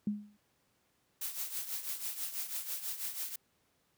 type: tone with exponential decay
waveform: sine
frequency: 207.7 Hz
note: G#3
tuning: in tune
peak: -27 dBFS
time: 0.07-0.37 s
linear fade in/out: 2 ms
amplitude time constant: 65 ms
type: noise with tremolo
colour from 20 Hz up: blue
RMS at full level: -36 dBFS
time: 1.21-3.36 s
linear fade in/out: 5 ms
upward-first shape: triangle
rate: 6.1 Hz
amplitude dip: 75%
effects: pink hiss -74 dBFS RMS until 3.97 s + high-pass 80 Hz 12 dB/octave